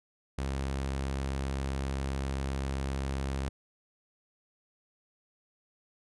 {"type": "tone", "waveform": "sawtooth", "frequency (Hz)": 67.6, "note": "C#2", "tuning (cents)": -43, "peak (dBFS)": -27, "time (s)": [0.38, 3.49], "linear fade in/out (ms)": 5, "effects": ["resampled to 24000 Hz"]}